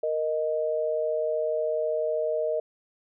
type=tone pair together; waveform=sine; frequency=466.2 / 622.3 Hz; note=A#4 / D#5; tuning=0 / 0 cents; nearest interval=perfect fourth; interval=500 cents; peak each=-28 / -26 dBFS; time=0.03-2.6 s; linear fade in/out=5 ms; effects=none